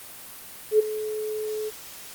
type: tone with ADSR envelope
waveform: sine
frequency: 430 Hz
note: A4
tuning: 40 cents flat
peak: -12 dBFS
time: 0.71-1.71 s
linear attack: 82 ms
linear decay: 16 ms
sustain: -15 dB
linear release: 32 ms
effects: white hiss -42 dBFS RMS until 2.14 s + Opus 32 kbps